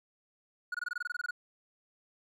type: tone bursts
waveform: triangle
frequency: 1453 Hz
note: F#6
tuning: 32 cents flat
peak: -30 dBFS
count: 13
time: 0.72-1.309 s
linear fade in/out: 5 ms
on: 25 ms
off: 22 ms
effects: none